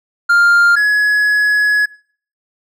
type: tone pair in turn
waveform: triangle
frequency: 1400 / 1686.2 Hz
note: F6 / G#6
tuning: +4 / +26 cents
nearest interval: minor third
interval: 322 cents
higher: second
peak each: -6 / -8 dBFS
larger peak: first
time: 0.29-0.76 / 0.76-1.86 s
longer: second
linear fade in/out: 10 ms
effects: noise-tail reverb RT60 0.5 s tail -22 dB re dry